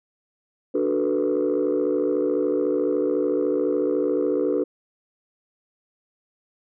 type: chord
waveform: sine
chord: B minor seventh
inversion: first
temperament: equal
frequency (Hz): 293.7 / 370 / 440 / 493.9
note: D4 / F#4 / A4 / B4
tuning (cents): 0 / 0 / 0 / 0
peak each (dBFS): -24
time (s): 0.74-4.64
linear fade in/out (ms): 10
effects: tanh soft clip ceiling -14 dBFS